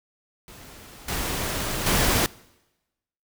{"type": "noise with level steps", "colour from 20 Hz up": "pink", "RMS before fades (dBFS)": [-45, -28, -21], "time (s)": [0.48, 2.26], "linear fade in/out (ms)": 0, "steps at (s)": [1.08, 1.86], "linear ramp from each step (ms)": 5, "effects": ["noise-tail reverb RT60 1.0 s tail -23 dB re dry"]}